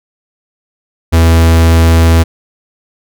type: tone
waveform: 45% pulse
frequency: 82.41 Hz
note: E2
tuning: in tune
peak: -4 dBFS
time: 1.12-2.24 s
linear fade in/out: 20 ms
effects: none